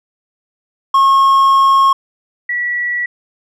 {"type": "tone pair in turn", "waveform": ["triangle", "sine"], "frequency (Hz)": [1086, 1942.3], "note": ["C#6", "B6"], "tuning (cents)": [-36, -29], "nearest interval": "minor seventh", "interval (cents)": 1007, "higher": "second", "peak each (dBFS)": [-5, -15], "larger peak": "first", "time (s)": [[0.94, 1.93], [2.49, 3.06]], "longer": "first", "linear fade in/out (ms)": 5, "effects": []}